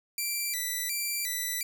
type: tone with vibrato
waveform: 5% pulse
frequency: 2157 Hz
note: C#7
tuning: 48 cents flat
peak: -20 dBFS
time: 0.18-1.63 s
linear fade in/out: 2 ms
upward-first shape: square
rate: 1.4 Hz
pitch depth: 150 cents each way
effects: none